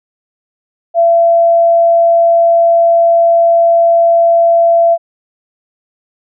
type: tone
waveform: sine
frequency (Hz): 675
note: E5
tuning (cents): +41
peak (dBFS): -5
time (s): 0.94-4.98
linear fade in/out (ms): 50
effects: none